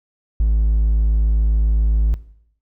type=tone; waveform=triangle; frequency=53.7 Hz; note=A1; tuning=41 cents flat; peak=-10 dBFS; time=0.4-2.14 s; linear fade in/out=0 ms; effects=noise-tail reverb RT60 0.7 s tail -19 dB re dry + tanh soft clip ceiling -7 dBFS